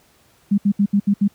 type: tone bursts at uneven times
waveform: sine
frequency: 201.7 Hz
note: G3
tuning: 50 cents sharp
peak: -12 dBFS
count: 6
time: 0.51-0.58 / 0.65-0.72 / 0.79-0.86 / 0.93-1 / 1.07-1.14 / 1.21-1.28 s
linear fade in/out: 10 ms
effects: pink hiss -56 dBFS RMS until 1.34 s + high-pass 60 Hz 12 dB/octave